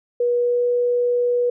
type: tone with pitch glide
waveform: sine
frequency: 483.5 to 486.6 Hz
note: B4 to B4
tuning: -37 to -26 cents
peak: -16 dBFS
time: 0.2-1.5 s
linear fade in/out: 5 ms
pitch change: +11 cents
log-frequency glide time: 0.38-0.65 s
effects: none